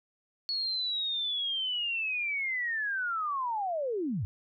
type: linear sweep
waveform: sine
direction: down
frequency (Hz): 4387 to 80.9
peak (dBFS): -29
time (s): 0.49-4.25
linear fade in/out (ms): 0
effects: none